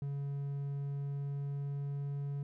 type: tone with pitch glide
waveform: triangle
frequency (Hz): 140.7 to 141.52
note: C#3 to C#3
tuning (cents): +26 to +36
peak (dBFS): -33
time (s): 0.02-2.43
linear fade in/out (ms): 2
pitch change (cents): +10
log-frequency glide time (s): 0.73-2.16
effects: none